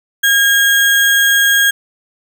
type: tone with sample-and-hold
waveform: sine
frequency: 1626 Hz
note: G#6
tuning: 37 cents flat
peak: -8 dBFS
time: 0.23-1.71 s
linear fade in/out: 10 ms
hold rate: 4900 Hz
effects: none